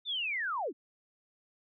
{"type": "linear sweep", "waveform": "sine", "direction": "down", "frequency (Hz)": [3646, 218.1], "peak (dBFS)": -31, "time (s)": [0.05, 0.73], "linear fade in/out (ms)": 50, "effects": []}